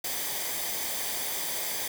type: noise with comb filter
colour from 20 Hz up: white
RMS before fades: -32 dBFS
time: 0.04-1.88 s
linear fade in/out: 5 ms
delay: 0.73 ms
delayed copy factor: -0.55
effects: none